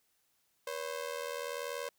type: ring-modulated tone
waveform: sawtooth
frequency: 523.3 Hz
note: C5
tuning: in tune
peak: -30 dBFS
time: 0.67-1.89 s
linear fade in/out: 2 ms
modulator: 40.3 Hz
effects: white hiss -75 dBFS RMS until 1.98 s